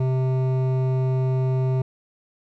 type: tone with hard clipping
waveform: sine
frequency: 130 Hz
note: C3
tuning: 11 cents flat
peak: -21 dBFS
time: 0-1.82 s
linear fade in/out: 5 ms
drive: 12 dB
effects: none